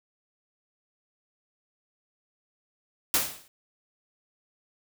white noise with exponential decay, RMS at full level -20 dBFS, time 3.14-3.48 s, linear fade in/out 2 ms, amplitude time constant 72 ms, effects none

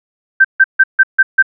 sine tone bursts, 1560 Hz, G6, 9 cents flat, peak -3 dBFS, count 6, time 0.4-1.426 s, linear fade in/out 10 ms, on 46 ms, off 150 ms, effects none

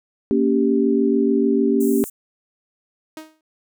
sine chord, G diminished, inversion first, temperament equal with one note detuned, 233.1 / 279.8 / 392 Hz, Bb3 / Db4 / G4, 0 / +16 / 0 cents, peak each -19 dBFS, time 0.31-2.04 s, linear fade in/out 0 ms
pink high-pass noise, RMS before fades -34 dBFS, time 1.8-2.1 s, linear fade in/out 10 ms, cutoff 7100 Hz, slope 48 dB/octave
sawtooth tone with exponential decay, 313.8 Hz, D#4, 15 cents sharp, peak -26 dBFS, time 3.17-3.41 s, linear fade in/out 2 ms, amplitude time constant 52 ms
effects none

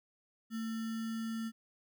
sine tone with sample-and-hold, 224.9 Hz, A3, 38 cents sharp, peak -35 dBFS, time 0.5-1.52 s, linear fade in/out 50 ms, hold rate 1575 Hz, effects none

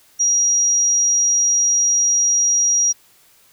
sine tone, 5730 Hz, F8, 44 cents sharp, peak -13 dBFS, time 0.19-2.93 s, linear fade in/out 20 ms, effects white hiss -53 dBFS RMS until 3.52 s

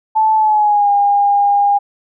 sine tone with pitch glide, 873 to 809.8 Hz, A5 to G#5, -14 to -44 cents, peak -9 dBFS, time 0.15-1.79 s, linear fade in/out 20 ms, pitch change -130 cents, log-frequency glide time 0.36-0.9 s, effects none

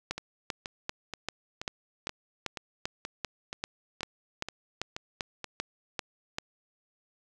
two click trains, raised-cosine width 0.2 ms, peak -14 / -19 dBFS, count 17 / 12, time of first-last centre 0.11-6.385 / 0.18-5.443 s, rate 2.55 / 2.09 Hz, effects none

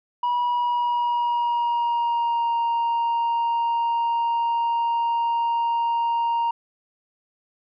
sine tone with pitch glide, 970 to 933.2 Hz, B5 to A#5, -31 to +2 cents, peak -17 dBFS, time 0.23-6.51 s, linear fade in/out 5 ms, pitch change -67 cents, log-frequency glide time 0.42-2.55 s, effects tanh soft clip ceiling -19 dBFS

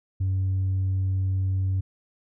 triangle tone with tanh clipping, 94.9 Hz, F#2, 44 cents sharp, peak -22 dBFS, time 0.2-1.81 s, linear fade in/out 10 ms, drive 6 dB, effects none

